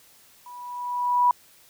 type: tone with level ramp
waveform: sine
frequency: 979 Hz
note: B5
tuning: 15 cents flat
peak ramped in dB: -40 to -14 dBFS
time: 0.46-1.31 s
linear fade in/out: 2 ms
effects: white hiss -55 dBFS RMS until 1.69 s